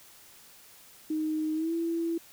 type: tone with pitch glide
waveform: sine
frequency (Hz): 311.1 to 333.4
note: D#4 to E4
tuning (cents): 0 to +20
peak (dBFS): -27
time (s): 1.1-2.18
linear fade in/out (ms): 5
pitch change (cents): +120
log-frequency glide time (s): 1.54-1.73
effects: white hiss -54 dBFS RMS until 2.32 s